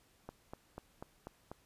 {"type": "click train", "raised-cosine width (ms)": 1, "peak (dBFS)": -30, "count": 6, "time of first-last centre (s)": [0.29, 1.515], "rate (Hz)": 4.08, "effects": ["pink hiss -69 dBFS RMS until 1.65 s", "resampled to 32000 Hz"]}